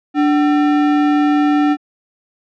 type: tone with sample-and-hold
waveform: sine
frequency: 293.7 Hz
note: D4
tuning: in tune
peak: -10 dBFS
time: 0.14-1.77 s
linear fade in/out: 50 ms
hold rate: 1050 Hz
effects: low-pass 2000 Hz 12 dB/octave